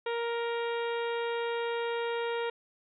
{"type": "harmonic tone", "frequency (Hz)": 468, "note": "A#4", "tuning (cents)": 7, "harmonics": [1, 2, 3, 4, 5, 6, 7, 8], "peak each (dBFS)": [-31, -37, -41, -43, -45, -47, -48, -49], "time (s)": [0.06, 2.5], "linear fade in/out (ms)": 5, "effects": []}